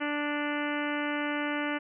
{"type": "harmonic tone", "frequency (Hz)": 293.7, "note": "D4", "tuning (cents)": 0, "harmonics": [1, 2, 3, 4, 5, 6, 7, 8, 9, 10], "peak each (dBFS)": [-32, -37, -39, -40, -37, -39, -39, -42, -45, -44], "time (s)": [0, 1.79], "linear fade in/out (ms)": 20, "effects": []}